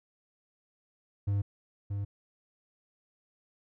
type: tone with echo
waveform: triangle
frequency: 100.5 Hz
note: G2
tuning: 44 cents sharp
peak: -24 dBFS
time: 1.27-1.42 s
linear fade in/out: 10 ms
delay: 630 ms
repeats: 1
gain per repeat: -5 dB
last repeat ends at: 2.05 s
effects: none